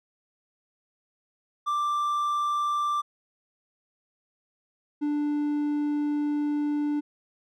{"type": "tone pair in turn", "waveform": "triangle", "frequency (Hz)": [1178, 294.5], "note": ["D6", "D4"], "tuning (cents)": [5, 5], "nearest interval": "2 octaves", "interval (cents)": 2400, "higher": "first", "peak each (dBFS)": -22, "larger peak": "neither", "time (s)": [[1.66, 3.02], [5.01, 7.01]], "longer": "second", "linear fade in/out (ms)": 20, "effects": []}